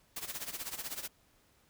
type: noise with tremolo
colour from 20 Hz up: white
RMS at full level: -38 dBFS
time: 0.16-1.08 s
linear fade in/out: 5 ms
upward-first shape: sine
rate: 16 Hz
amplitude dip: 80%
effects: pink hiss -68 dBFS RMS until 1.69 s